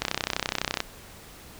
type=click train; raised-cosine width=0.2 ms; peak=-7 dBFS; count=26; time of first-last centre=0.02-0.804 s; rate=31.9 Hz; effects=pink hiss -47 dBFS RMS until 1.59 s